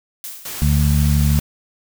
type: noise with exponential decay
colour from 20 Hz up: blue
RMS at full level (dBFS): -28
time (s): 0.24-0.84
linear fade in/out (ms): 1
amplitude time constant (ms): 130
type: noise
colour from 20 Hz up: white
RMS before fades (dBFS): -29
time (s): 0.45-1.4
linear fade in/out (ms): 5
type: harmonic tone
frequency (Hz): 73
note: D2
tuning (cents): -10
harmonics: 1 / 2 / 3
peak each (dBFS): -15 / -16 / -22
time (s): 0.62-1.39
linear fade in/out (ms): 0
effects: none